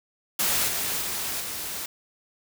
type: noise with level steps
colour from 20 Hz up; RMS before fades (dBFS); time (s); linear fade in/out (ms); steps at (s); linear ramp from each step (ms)
white; -24 / -28 / -30 / -33; 0.39-1.86; 5; 0.67 / 1.01 / 1.4; 10
effects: none